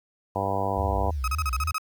harmonic tone, 98 Hz, G2, in tune, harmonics 1 / 2 / 3 / 4 / 5 / 6 / 7 / 8 / 9 / 10, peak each -32 / -36 / -37 / -37 / -33 / -34 / -31 / -32 / -34 / -32 dBFS, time 0.35-1.11 s, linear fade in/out 10 ms
sine tone with vibrato, 69.3 Hz, C#2, in tune, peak -26 dBFS, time 0.77-1.72 s, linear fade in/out 5 ms, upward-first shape triangle, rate 3.6 Hz, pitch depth 290 cents each way
35% pulse tone bursts, 1270 Hz, D#6, 35 cents sharp, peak -24 dBFS, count 8, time 1.24-1.782 s, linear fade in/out 2 ms, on 38 ms, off 34 ms
effects 9-bit

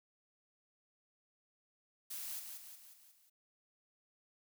blue noise with echo, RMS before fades -44 dBFS, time 2.1-2.4 s, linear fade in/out 10 ms, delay 180 ms, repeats 5, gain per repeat -5 dB, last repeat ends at 3.3 s, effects none

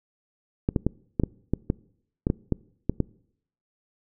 clicks, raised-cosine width 3 ms, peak -9 dBFS, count 12, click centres 0.689 / 0.762 / 0.866 / 1.198 / 1.236 / 1.536 / 1.701 / 2.269 / 2.301 / 2.523 / 2.896 / 3.003 s, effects noise-tail reverb RT60 0.7 s tail -24 dB re dry

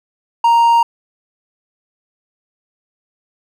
triangle tone, 932.3 Hz, A#5, in tune, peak -6 dBFS, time 0.44-0.83 s, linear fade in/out 5 ms, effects none

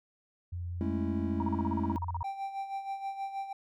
sine tone with vibrato, 87.5 Hz, F2, 4 cents sharp, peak -34 dBFS, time 0.52-2.23 s, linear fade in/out 10 ms, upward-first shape sine, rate 5.3 Hz, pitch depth 8 cents each way
triangle chord, A major seventh, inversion third, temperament just, 206.2 / 220 / 275 / 330 Hz, G#3 / A3 / C#4 / E4, -12 / 0 / -14 / +2 cents, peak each -34 dBFS, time 0.81-1.96 s, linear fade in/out 0 ms
sine tone bursts, 945 Hz, A#5, 23 cents sharp, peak -32 dBFS, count 14, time 1.4-2.231 s, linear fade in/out 2 ms, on 25 ms, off 37 ms
triangle tone with tremolo, 784 Hz, G5, in tune, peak -30 dBFS, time 2.24-3.53 s, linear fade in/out 5 ms, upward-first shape sine, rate 6.3 Hz, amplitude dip 65%
effects none

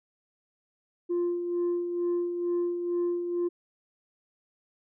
sine tone with tremolo, 349.2 Hz, F4, in tune, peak -22 dBFS, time 1.09-3.49 s, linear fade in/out 20 ms, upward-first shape sine, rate 2.2 Hz, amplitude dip 55%, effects tanh soft clip ceiling -23 dBFS

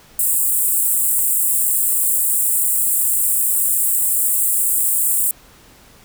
pink high-pass noise, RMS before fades -17 dBFS, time 0.19-5.31 s, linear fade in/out 2 ms, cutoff 7700 Hz, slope 96 dB/octave, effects pink hiss -47 dBFS RMS until 6.04 s

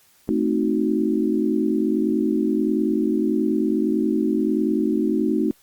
sine chord, A diminished seventh, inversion none, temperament equal, 220 / 261.6 / 311.1 / 370 Hz, A3 / C4 / Eb4 / Gb4, 0 / 0 / 0 / 0 cents, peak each -23 / -25 / -22 / -25 dBFS, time 0.29-5.51 s, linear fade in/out 0 ms, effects white hiss -57 dBFS RMS until 5.62 s + Opus 48 kbps

